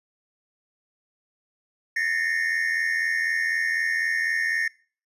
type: tone cluster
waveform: triangle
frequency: 1750 / 1834 / 2060 / 2176 Hz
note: A6 / A#6 / C7 / C#7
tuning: -10 / -29 / -28 / -33 cents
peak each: -29 / -22 / -31 / -31 dBFS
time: 1.96-4.68 s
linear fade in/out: 5 ms
effects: noise-tail reverb RT60 0.4 s tail -22 dB re dry + resampled to 32000 Hz